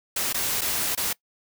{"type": "noise with dropouts", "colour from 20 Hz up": "white", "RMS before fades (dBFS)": -26, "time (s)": [0.16, 1.13], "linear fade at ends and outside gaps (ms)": 5, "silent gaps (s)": [[0.328, 0.343], [0.611, 0.616], [0.951, 0.974]], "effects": ["noise-tail reverb RT60 0.1 s tail -22 dB re dry"]}